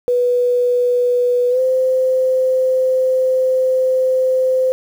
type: tone with pitch glide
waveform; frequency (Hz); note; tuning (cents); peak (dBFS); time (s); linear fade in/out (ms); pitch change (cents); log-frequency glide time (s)
sine; 491.1 to 516.7; B4 to C5; -10 to -22; -12; 0.08-4.72; 0; +88; 1.5-1.6
effects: 7-bit